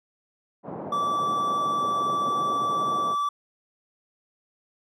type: band-pass noise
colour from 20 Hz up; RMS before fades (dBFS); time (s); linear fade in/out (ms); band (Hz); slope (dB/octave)
white; -35; 0.63-3.16; 50; 130 to 790; 24
type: tone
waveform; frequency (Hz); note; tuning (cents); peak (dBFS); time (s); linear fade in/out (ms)
triangle; 1158; D6; -25; -21; 0.92-3.29; 5
effects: none